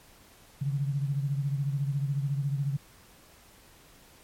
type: beating tone pair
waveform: sine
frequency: 138.59 / 152.59 Hz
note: C#3 / D#3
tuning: 0 / -33 cents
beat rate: 14 Hz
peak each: -27 / -34 dBFS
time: 0.61-2.77 s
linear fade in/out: 10 ms
effects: pink hiss -56 dBFS RMS until 4.23 s + MP3 64 kbps